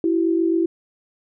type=tone pair together; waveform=sine; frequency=331.4 / 379.1 Hz; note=E4 / F#4; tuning=+9 / +42 cents; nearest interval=major second; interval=233 cents; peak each=-17 / -23 dBFS; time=0.04-0.66 s; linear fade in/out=2 ms; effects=none